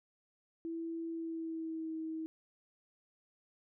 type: tone with pitch glide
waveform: sine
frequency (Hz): 330.3 to 319.6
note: E4 to D#4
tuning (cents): +4 to +47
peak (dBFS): -37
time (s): 0.65-2.26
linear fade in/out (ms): 0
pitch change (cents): -57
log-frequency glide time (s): 1.1-1.95
effects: none